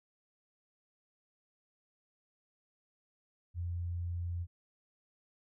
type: tone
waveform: sine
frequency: 86.8 Hz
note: F2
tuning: 10 cents flat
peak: -34 dBFS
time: 3.54-4.47 s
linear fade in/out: 50 ms
effects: none